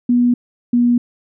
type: tone pair in turn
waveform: sine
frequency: 243.3 / 241.1 Hz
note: B3 / B3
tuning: -26 / -41 cents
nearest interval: unison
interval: 15 cents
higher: first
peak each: -10 dBFS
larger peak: neither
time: 0.09-0.34 / 0.73-0.98 s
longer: neither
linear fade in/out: 5 ms
effects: none